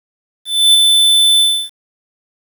square tone with ADSR envelope, 3520 Hz, A7, in tune, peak -5 dBFS, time 0.45-1.7 s, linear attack 290 ms, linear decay 14 ms, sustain -3 dB, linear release 300 ms, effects 7-bit

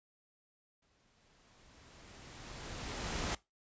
pink noise with exponential growth, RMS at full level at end -35 dBFS, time 0.82-3.35 s, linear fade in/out 5 ms, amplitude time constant 550 ms, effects noise-tail reverb RT60 0.2 s tail -20 dB re dry + resampled to 16000 Hz

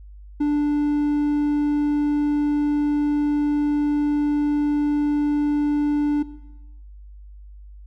triangle tone, 293.7 Hz, D4, in tune, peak -15 dBFS, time 0.4-6.23 s, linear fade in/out 10 ms, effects noise-tail reverb RT60 1.0 s tail -17 dB re dry + added 50 Hz sine -39 dBFS peak until 7.86 s

